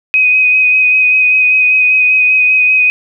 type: tone with vibrato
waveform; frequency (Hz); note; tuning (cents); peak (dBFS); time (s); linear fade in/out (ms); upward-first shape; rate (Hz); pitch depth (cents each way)
sine; 2511; D#7; +15; -6; 0.14-2.9; 0; sine; 5.1; 17
effects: none